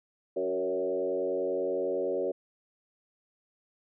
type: tone with frequency modulation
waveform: sine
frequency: 464.9 Hz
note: A#4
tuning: 5 cents flat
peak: -27 dBFS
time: 0.36-2.32 s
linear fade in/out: 10 ms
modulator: 89.6 Hz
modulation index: 1.5
effects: none